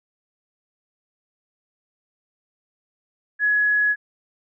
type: tone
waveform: sine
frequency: 1684 Hz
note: G#6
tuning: 24 cents sharp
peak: -16 dBFS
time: 3.39-3.96 s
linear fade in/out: 50 ms
effects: none